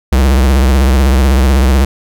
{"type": "tone with vibrato", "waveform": "square", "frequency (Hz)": 66.2, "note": "C2", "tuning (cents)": 21, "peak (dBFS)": -7, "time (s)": [0.12, 1.85], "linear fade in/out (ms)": 5, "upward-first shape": "triangle", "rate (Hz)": 16, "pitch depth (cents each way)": 150, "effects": []}